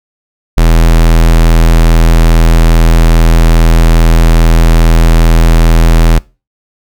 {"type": "tone", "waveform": "square", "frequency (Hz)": 41.2, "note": "E1", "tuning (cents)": 0, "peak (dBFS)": -3, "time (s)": [0.57, 6.19], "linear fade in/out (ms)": 10, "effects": ["noise-tail reverb RT60 0.3 s tail -23 dB re dry"]}